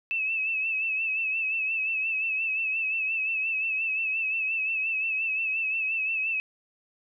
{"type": "tone with vibrato", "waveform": "sine", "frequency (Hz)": 2613, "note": "E7", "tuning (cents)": -16, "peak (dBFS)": -25, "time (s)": [0.11, 6.4], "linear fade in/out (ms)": 0, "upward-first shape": "sine", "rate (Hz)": 5.7, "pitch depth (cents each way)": 50, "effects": []}